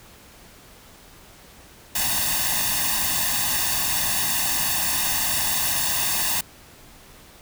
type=noise with comb filter; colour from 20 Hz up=white; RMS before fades=-23 dBFS; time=1.95-6.41 s; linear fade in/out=5 ms; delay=1.1 ms; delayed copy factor=+1; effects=pink hiss -48 dBFS RMS until 7.41 s